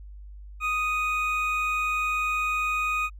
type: tone pair together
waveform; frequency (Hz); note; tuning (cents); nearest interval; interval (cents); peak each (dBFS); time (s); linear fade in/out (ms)
triangle; 1245.9 / 2489; D#6 / D#7; +2 / 0; octave; 1198; -25; 0.6-3.1; 50
effects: added 50 Hz sine -40 dBFS peak until 3.19 s